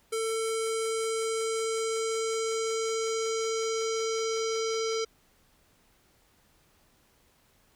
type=tone with low-pass filter sweep; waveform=square; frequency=447.3 Hz; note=A4; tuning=28 cents sharp; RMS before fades=-30 dBFS; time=0.12-5.05 s; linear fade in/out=10 ms; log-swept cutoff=9800 to 5500 Hz; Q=3.2; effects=pink hiss -65 dBFS RMS until 7.75 s